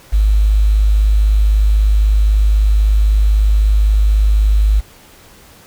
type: tone with quantisation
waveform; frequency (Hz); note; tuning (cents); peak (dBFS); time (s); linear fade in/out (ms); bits
sine; 51.91; G#1; 0; -8; 0.12-4.81; 20; 6
effects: pink hiss -43 dBFS RMS until 5.66 s